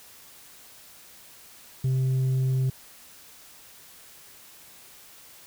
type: tone with tanh clipping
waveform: sine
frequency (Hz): 130.81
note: C3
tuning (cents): 0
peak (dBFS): -22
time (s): 1.84-2.7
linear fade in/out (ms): 5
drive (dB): 3
effects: white hiss -50 dBFS RMS until 5.46 s